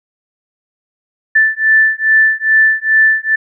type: beating tone pair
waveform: sine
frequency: 1760 / 1762.4 Hz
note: A6 / A6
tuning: 0 / +2 cents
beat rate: 2.4 Hz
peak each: -11 dBFS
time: 1.35-3.36 s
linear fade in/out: 10 ms
effects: none